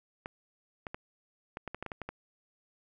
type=clicks; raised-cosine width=0.5 ms; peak=-23 dBFS; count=11; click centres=0.259 / 0.868 / 0.945 / 1.571 / 1.677 / 1.746 / 1.826 / 1.863 / 1.918 / 2.017 / 2.09 s; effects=none